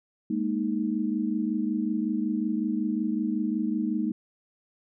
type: chord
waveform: sine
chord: Ab suspended second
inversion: none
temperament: equal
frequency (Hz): 207.7 / 233.1 / 311.1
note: Ab3 / Bb3 / Eb4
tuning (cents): 0 / 0 / 0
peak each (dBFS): -29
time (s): 0.3-4.12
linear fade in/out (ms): 5
effects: none

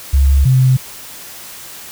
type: tone pair in turn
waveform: sine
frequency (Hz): 68.7 / 129.69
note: C#2 / C3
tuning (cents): -15 / -15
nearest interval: major seventh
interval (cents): 1100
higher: second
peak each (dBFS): -7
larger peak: neither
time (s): 0.13-0.45 / 0.45-0.77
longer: neither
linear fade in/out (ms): 10
effects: white hiss -33 dBFS RMS until 1.91 s

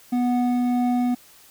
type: tone pair together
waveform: triangle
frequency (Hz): 246 / 736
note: B3 / F#5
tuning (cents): -7 / -9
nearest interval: octave + perfect fifth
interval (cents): 1898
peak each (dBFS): -17 / -26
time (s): 0.12-1.15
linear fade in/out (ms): 10
effects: white hiss -51 dBFS RMS until 1.5 s

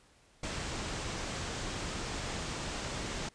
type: low-pass noise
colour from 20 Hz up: pink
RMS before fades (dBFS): -38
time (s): 0.43-3.29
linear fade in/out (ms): 5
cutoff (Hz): 8400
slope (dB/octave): 48
effects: pink hiss -64 dBFS RMS until 3.34 s + resampled to 22050 Hz

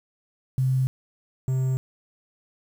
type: tone pair in turn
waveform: sine / triangle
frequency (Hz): 130.6 / 130.6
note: C3 / C3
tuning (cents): -3 / -3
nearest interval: unison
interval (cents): 0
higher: neither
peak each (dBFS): -19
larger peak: neither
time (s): 0.58-0.87 / 1.48-1.77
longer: neither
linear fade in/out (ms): 0
effects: 8-bit

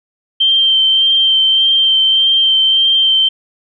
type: tone with vibrato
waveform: sine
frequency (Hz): 3136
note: G7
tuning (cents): 0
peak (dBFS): -8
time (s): 0.4-3.29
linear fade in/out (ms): 10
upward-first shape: sine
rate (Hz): 1.7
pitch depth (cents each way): 14
effects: none

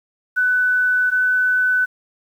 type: tone pair in turn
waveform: sine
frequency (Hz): 1496 / 1501.4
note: F#6 / F#6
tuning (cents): +19 / +25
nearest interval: unison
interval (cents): 6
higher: second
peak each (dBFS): -14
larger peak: neither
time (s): 0.36-1.11 / 1.11-1.86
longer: neither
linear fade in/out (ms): 20
effects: 8-bit

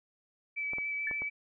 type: tone with vibrato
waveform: sine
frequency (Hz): 2301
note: D7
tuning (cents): -36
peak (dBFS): -32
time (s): 0.56-1.3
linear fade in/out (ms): 20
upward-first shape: square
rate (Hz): 7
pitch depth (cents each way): 10
type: clicks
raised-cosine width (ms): 1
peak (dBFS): -29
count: 4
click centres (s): 0.734 / 0.784 / 1.112 / 1.22
type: tone with exponential decay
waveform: sine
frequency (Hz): 1765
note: A6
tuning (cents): +5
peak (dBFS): -30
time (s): 1.07-1.2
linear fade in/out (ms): 2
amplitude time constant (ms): 28
effects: none

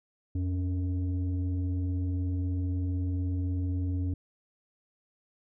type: tone pair together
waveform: sine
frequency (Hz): 87.47 / 278.5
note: F2 / C#4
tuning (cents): +3 / +8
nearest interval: octave + minor sixth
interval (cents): 2005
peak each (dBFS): -26 / -33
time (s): 0.35-4.14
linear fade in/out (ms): 5
effects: tanh soft clip ceiling -24 dBFS

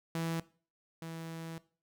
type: tone pair in turn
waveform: sawtooth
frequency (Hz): 164.81 / 163.86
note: E3 / E3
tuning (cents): 0 / -10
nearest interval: unison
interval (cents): 10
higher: first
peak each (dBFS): -29 / -37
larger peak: first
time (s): 0.15-0.4 / 1.02-1.58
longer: second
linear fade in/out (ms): 2
effects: noise-tail reverb RT60 0.4 s tail -19 dB re dry

